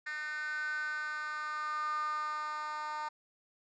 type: tone with high-pass filter sweep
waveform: 10% pulse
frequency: 303.4 Hz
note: D#4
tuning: 44 cents flat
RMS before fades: -37 dBFS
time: 0.06-3.09 s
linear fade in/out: 10 ms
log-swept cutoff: 1700 to 990 Hz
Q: 8.3
effects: resampled to 16000 Hz